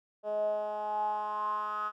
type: tone with band-pass filter sweep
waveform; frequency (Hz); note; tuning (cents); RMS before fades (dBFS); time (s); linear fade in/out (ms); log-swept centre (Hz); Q
10% pulse; 210.8; G#3; +26; -33; 0.23-1.92; 50; 570 to 1300; 9
effects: none